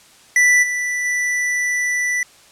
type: tone with level steps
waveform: square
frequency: 1975.5 Hz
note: B6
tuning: in tune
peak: -11 / -20 / -18 dBFS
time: 0.36-2.23 s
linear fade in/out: 2 ms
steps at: 0.62 / 1.04 s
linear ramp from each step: 20 ms
effects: white hiss -48 dBFS RMS until 2.51 s + low-pass 9000 Hz 12 dB/octave